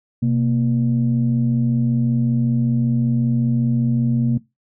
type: tone pair together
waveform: sine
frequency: 127.83 / 233.1 Hz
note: C3 / A#3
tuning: -40 / 0 cents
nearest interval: minor seventh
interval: 1040 cents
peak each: -17 dBFS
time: 0.22-4.38 s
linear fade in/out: 10 ms
effects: noise-tail reverb RT60 0.2 s tail -19 dB re dry + tanh soft clip ceiling -9 dBFS